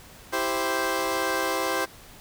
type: chord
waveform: 15% pulse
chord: C major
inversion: first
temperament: equal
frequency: 329.6 / 392 / 523.3 Hz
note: E4 / G4 / C5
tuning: 0 / 0 / 0 cents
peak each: -24 / -23 / -21 dBFS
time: 0.32-1.86 s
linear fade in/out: 20 ms
effects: pink hiss -48 dBFS RMS until 2.2 s